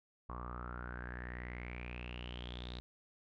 sawtooth tone with low-pass filter sweep, 60.7 Hz, B1, 29 cents flat, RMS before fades -45 dBFS, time 0.29-2.8 s, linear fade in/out 0 ms, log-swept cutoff 1100 to 3900 Hz, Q 9.8, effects none

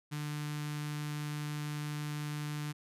sawtooth tone with notch filter, 149 Hz, D3, 25 cents sharp, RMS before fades -38 dBFS, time 0.11-2.73 s, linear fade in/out 20 ms, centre 550 Hz, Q 0.65, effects resampled to 32000 Hz

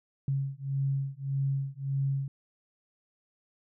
sine beating tone pair, 136.3 / 138 Hz, C#3 / C#3, -29 / -7 cents, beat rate 1.7 Hz, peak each -31 dBFS, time 0.28-2.28 s, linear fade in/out 2 ms, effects none

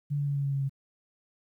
sine tone with pitch steps, 144.5 / 143.17 / 141.85 / 140.55 / 139.26 / 137.97 / 136.71 Hz, D3 / D3 / C#3 / C#3 / C#3 / C#3 / C#3, -28 / -44 / +40 / +24 / +8 / -8 / -24 cents, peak -26 dBFS, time 0.1-0.695 s, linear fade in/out 20 ms, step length 85 ms, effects 11-bit

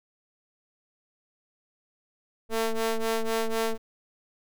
sawtooth ring-modulated tone, 225 Hz, A3, 39 cents sharp, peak -18 dBFS, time 2.49-3.78 s, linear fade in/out 50 ms, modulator 223 Hz, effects none

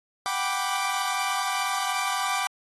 sawtooth chord, G major seventh, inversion third, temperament equal, 740 / 784 / 987.8 / 1174.7 Hz, F#5 / G5 / B5 / D6, 0 / 0 / 0 / 0 cents, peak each -30 / -27 / -29 / -25 dBFS, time 0.26-2.47 s, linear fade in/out 0 ms, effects AAC 32 kbps

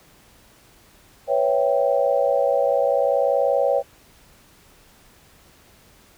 sine chord, C# half-diminished seventh, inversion third, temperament equal, 493.9 / 554.4 / 659.3 / 784 Hz, B4 / C#5 / E5 / G5, 0 / 0 / 0 / 0 cents, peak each -23 / -19 / -25 / -25 dBFS, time 1.27-3.83 s, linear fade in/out 50 ms, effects pink hiss -53 dBFS RMS until 6.17 s

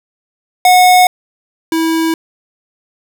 square tone pair in turn, 730 / 325.2 Hz, F#5 / E4, -24 / -23 cents, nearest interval octave + major second, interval 1399 cents, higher first, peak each -5 / -12 dBFS, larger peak first, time 0.65-1.07 / 1.72-2.14 s, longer neither, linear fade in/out 2 ms, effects none

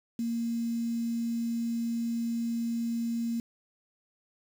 sine tone with quantisation, 232.3 Hz, A#3, 6 cents flat, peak -28 dBFS, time 0.19-3.4 s, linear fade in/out 2 ms, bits 8, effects none

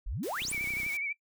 sine exponential sweep, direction up, 32.7 to 11590 Hz, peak -32 dBFS, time 0.06-0.53 s, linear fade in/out 10 ms
white noise with tremolo, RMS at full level -44 dBFS, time 0.23-0.97 s, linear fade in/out 2 ms, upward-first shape triangle, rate 7.4 Hz, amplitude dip 35%
click train, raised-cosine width 3 ms, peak -33 dBFS, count 15, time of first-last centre 0.42-0.864 s, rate 31.5 Hz
sine tone with vibrato, 2271 Hz, C#7, 41 cents sharp, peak -31 dBFS, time 0.52-1.13 s, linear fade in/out 10 ms, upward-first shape sine, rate 12 Hz, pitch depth 56 cents each way
effects noise-tail reverb RT60 0.1 s tail -22 dB re dry

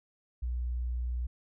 sine tone, 60.8 Hz, B1, 26 cents flat, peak -30 dBFS, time 0.42-1.27 s, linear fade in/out 10 ms, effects none

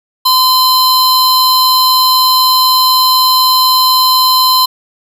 square tone pair together, 1024 / 4096 Hz, C6 / C8, -38 / -38 cents, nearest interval 2 octaves, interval 2400 cents, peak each -10 dBFS, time 0.25-4.66 s, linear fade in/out 10 ms, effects none

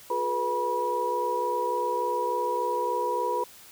sine tone cluster, 360.9 / 427.6 / 491.1 / 970 Hz, F#4 / A4 / B4 / B5, -43 / -49 / -10 / -31 cents, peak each -35 / -33 / -30 / -27 dBFS, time 0.1-3.44 s, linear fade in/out 5 ms, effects white hiss -50 dBFS RMS until 3.71 s

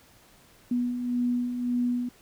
sine beating tone pair, 242.9 / 244.7 Hz, B3 / B3, -29 / -16 cents, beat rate 1.8 Hz, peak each -34 / -25 dBFS, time 0.71-2.09 s, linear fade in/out 5 ms, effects pink hiss -57 dBFS RMS until 2.21 s

